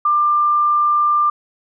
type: tone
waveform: sine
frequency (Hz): 1191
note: D6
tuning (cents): +24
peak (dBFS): -12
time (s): 0.05-1.3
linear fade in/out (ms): 5
effects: none